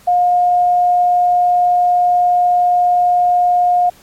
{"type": "tone", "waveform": "sine", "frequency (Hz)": 713, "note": "F5", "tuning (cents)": 36, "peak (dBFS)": -9, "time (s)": [0.07, 3.9], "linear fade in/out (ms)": 10, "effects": ["pink hiss -46 dBFS RMS until 4.02 s", "MP3 64 kbps"]}